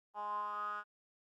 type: tone with band-pass filter sweep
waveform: 10% pulse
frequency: 207.7 Hz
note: G#3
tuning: in tune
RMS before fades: -40 dBFS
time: 0.14-0.84 s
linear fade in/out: 50 ms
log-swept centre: 910 to 1400 Hz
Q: 9.3
effects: Opus 32 kbps